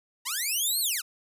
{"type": "linear two-way sweep", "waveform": "5% pulse", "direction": "up then down", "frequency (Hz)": [888, 4435, 1188], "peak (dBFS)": -17, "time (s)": [0.25, 1.02], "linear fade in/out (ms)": 20, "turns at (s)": 0.8, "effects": ["resampled to 32000 Hz"]}